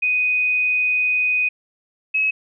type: tone pair in turn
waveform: sine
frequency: 2494 / 2566 Hz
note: D#7 / E7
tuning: +3 / -47 cents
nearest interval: unison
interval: 50 cents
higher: second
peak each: -16 dBFS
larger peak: neither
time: 0.02-1.49 / 2.14-2.31 s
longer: first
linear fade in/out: 10 ms
effects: none